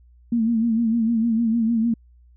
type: tone with vibrato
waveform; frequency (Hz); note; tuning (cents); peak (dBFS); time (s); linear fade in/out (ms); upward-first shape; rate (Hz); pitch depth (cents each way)
sine; 228.2; A#3; -37; -17; 0.32-1.94; 5; sine; 6.6; 66
effects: added 60 Hz sine -49 dBFS peak until 2.36 s